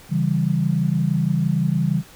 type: chord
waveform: sine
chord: C# diminished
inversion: none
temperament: equal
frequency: 138.59 / 164.81 / 196 Hz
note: C#3 / E3 / G3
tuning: 0 / 0 / 0 cents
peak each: -22 / -20 / -23 dBFS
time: 0.09-2.03 s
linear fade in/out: 50 ms
effects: pink hiss -46 dBFS RMS until 2.15 s